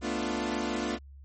sawtooth chord, B half-diminished seventh, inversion third, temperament equal, 220 / 246.9 / 293.7 / 349.2 Hz, A3 / B3 / D4 / F4, 0 / 0 / 0 / 0 cents, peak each -31 dBFS, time 0.01-0.99 s, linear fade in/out 50 ms, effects added 69 Hz sine -46 dBFS peak until 1.24 s + MP3 32 kbps

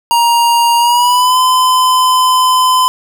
square tone with pitch glide, 940 to 1019.2 Hz, A#5 to C6, +14 to -46 cents, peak -8 dBFS, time 0.11-2.88 s, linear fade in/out 0 ms, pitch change +140 cents, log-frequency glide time 0.77-1.38 s, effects none

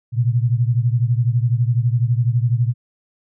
sine beating tone pair, 116.54 / 128.54 Hz, A#2 / C3, 0 / -30 cents, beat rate 12 Hz, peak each -16 / -19 dBFS, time 0.12-2.74 s, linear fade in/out 50 ms, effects none

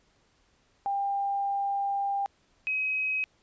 sine tone pair in turn, 797 / 2538 Hz, G5 / D#7, +28 / +34 cents, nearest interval octave + minor sixth, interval 2006 cents, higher second, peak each -26 dBFS, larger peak neither, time 0.86-2.26 / 2.67-3.24 s, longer first, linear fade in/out 0 ms, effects pink hiss -67 dBFS RMS until 3.42 s + resampled to 16000 Hz

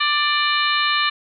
harmonic tone with a mistuned harmonic, 590 Hz, D5, 8 cents sharp, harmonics 2 / 3 / 4 / 5 / 6 / 7, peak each -21 / -23 / -24 / -25 / -26 / -26 dBFS, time 0-1.1 s, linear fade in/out 10 ms, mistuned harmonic 6, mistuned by +51 cents, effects none

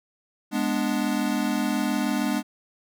square chord, G# diminished, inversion none, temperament equal, 207.7 / 246.9 / 293.7 Hz, G#3 / B3 / D4, 0 / 0 / 0 cents, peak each -28 dBFS, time 0.51-2.43 s, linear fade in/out 50 ms, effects none

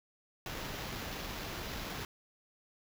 pink noise with sample-and-hold, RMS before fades -41 dBFS, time 0.46-2.05 s, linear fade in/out 2 ms, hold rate 8820 Hz, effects none

